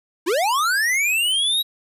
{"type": "linear sweep", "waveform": "square", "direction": "up", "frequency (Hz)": [298.8, 3875], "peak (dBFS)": -18, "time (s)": [0.26, 1.63], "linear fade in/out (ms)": 20, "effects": ["resampled to 32000 Hz", "9-bit"]}